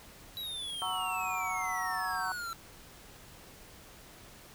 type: exponential sweep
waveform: square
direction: down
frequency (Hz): 3933 to 1335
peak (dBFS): -37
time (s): 0.37-2.53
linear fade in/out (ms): 0
type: chord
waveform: sine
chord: F# dominant seventh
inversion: none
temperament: equal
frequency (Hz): 740 / 932.3 / 1108.7 / 1318.5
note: F#5 / A#5 / C#6 / E6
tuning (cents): 0 / 0 / 0 / 0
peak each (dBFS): -38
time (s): 0.82-2.32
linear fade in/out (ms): 0
effects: pink hiss -53 dBFS RMS until 4.54 s